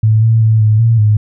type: tone with pitch steps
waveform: sine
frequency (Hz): 109.4 / 112.8 / 110.5 / 107.8 / 114.7 / 106.2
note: A2 / A2 / A2 / A2 / A#2 / G#2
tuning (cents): -9 / +44 / +8 / -35 / -28 / +39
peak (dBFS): -6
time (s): 0.03-1.17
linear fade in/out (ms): 5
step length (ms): 190
effects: none